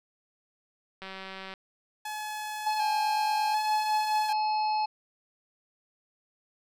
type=click train; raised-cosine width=0.3 ms; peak=-25 dBFS; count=100; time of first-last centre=1.02-1.538 s; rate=191 Hz
type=tone with vibrato; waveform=sawtooth; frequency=830 Hz; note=G#5; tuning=1 cent flat; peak=-30 dBFS; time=2.05-4.33 s; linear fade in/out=5 ms; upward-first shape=square; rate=0.67 Hz; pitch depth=46 cents each way
type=harmonic tone; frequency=857 Hz; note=A5; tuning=46 cents flat; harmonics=1 / 3 / 5 / 6; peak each=-25 / -41 / -39 / -47 dBFS; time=2.66-4.86 s; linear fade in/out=10 ms
effects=none